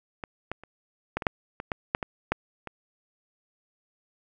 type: clicks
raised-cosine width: 0.5 ms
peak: -19 / -16 / -30 / -12 / -18 / -6 / -19 / -13 / -7 / -15 / -8 / -21 dBFS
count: 12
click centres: 0.238 / 0.516 / 0.636 / 1.17 / 1.222 / 1.268 / 1.601 / 1.718 / 1.949 / 2.028 / 2.32 / 2.673 s
effects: none